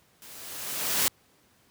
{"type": "noise with level ramp", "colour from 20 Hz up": "white", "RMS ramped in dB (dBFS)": [-48, -23], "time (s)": [0.22, 1.08], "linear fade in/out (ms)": 0, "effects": ["pink hiss -63 dBFS RMS until 1.7 s", "high-pass 80 Hz 12 dB/octave"]}